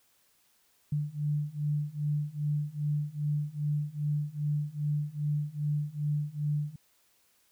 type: beating tone pair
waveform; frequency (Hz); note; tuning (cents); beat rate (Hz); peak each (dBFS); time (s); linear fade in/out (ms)
sine; 146.83 / 149.33; D3 / D3; 0 / +29; 2.5; -32 / -31; 0.92-6.76; 5
effects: white hiss -68 dBFS RMS until 7.51 s